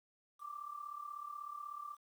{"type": "tone with amplitude modulation", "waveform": "sine", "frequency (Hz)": 1174.7, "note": "D6", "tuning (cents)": 0, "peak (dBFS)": -40, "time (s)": [0.39, 1.97], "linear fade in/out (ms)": 50, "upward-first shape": "sine", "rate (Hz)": 36.3, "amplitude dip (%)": 75, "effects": ["11-bit"]}